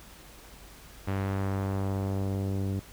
sawtooth tone with low-pass filter sweep, 97.4 Hz, G2, 11 cents flat, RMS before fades -30 dBFS, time 1.07-2.8 s, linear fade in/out 10 ms, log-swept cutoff 2300 to 350 Hz, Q 0.93, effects added 50 Hz sine -53 dBFS peak until 2.92 s + pink hiss -51 dBFS RMS until 2.92 s

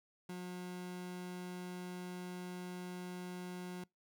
30% pulse tone, 180 Hz, F#3, 47 cents flat, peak -40 dBFS, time 0.29-3.84 s, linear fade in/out 5 ms, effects noise-tail reverb RT60 0.2 s tail -26 dB re dry

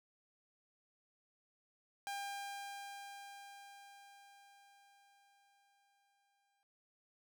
sawtooth tone with exponential decay, 800 Hz, G5, 35 cents sharp, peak -36 dBFS, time 2.07-6.63 s, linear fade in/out 0 ms, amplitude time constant 990 ms, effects none

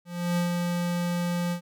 square tone with ADSR envelope, 174.61 Hz, F3, in tune, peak -23 dBFS, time 0.05-1.61 s, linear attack 320 ms, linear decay 120 ms, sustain -3 dB, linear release 91 ms, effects none

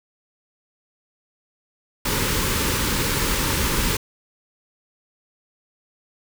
pink band-stop noise, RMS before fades -22 dBFS, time 2.05-3.97 s, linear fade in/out 5 ms, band 570 to 840 Hz, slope 96 dB/octave, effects none

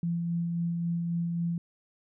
sine tone with tremolo, 170 Hz, F3, 46 cents flat, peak -26 dBFS, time 0.03-1.58 s, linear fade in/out 2 ms, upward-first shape sine, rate 3.7 Hz, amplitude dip 25%, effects none

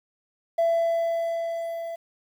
triangle tone with level ramp, 669 Hz, E5, 25 cents sharp, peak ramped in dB -15 to -29 dBFS, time 0.58-1.96 s, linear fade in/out 10 ms, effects tanh soft clip ceiling -15 dBFS + 9-bit

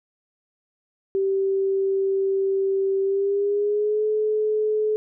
sine tone with pitch glide, 388.4 to 428.5 Hz, G4 to A4, -16 to -46 cents, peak -19 dBFS, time 1.15-4.96 s, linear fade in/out 0 ms, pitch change +170 cents, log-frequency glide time 3.02-4.05 s, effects none

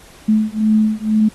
sine beating tone pair, 215 / 217.1 Hz, A3 / A3, -40 / -23 cents, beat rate 2.1 Hz, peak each -15 dBFS, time 0.28-1.29 s, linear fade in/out 10 ms, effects pink hiss -44 dBFS RMS until 1.34 s + AAC 32 kbps

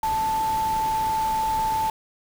sine tone in noise, 880 Hz, A5, in tune, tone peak -21 dBFS, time 0.03-1.9 s, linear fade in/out 2 ms, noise pink, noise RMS -35 dBFS, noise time 0.03-1.9 s, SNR +11 dB, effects none

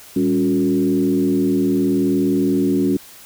sine tone with frequency modulation, 279.9 Hz, C#4, 17 cents sharp, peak -14 dBFS, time 0.16-2.97 s, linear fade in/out 5 ms, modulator 80.7 Hz, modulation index 1.1, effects white hiss -42 dBFS RMS until 3.25 s

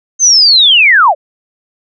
sine linear sweep, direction down, 6340 to 529 Hz, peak -3 dBFS, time 0.19-1.15 s, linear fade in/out 50 ms, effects none

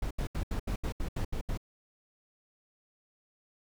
brown noise bursts, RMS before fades -32 dBFS, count 10, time 0.02-1.575 s, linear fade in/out 5 ms, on 88 ms, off 75 ms, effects none

